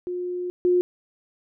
sine tone pair in turn, 357.9 / 357.9 Hz, F4 / F4, +42 / +42 cents, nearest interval unison, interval 0 cents, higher neither, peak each -26 / -16 dBFS, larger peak second, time 0.07-0.5 / 0.65-0.81 s, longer first, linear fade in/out 0 ms, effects none

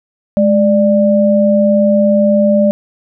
sine tone pair together, 209.5 / 592 Hz, G#3 / D5, +15 / +14 cents, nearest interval octave + tritone, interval 1799 cents, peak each -10 dBFS, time 0.37-2.71 s, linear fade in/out 0 ms, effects none

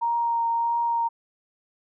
sine tone with vibrato, 932.3 Hz, A#5, in tune, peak -21 dBFS, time 0.01-1.09 s, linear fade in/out 20 ms, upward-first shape triangle, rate 1.6 Hz, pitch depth 14 cents each way, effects none

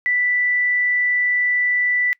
sine tone, 1975.5 Hz, B6, in tune, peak -16 dBFS, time 0.06-2.13 s, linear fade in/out 0 ms, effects noise-tail reverb RT60 0.1 s tail -24 dB re dry

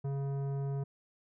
sine tone with tanh clipping, 138.59 Hz, C#3, in tune, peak -34 dBFS, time 0.04-0.84 s, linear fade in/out 10 ms, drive 13 dB, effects none

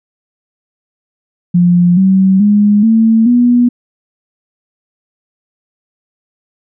sine tone with pitch steps, 175.8 / 190.61 / 206.7 / 224.1 / 242.9 Hz, F3 / G3 / G#3 / A3 / B3, +12 / -48 / -8 / +32 / -29 cents, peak -5 dBFS, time 1.54-3.69 s, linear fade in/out 10 ms, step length 430 ms, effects none

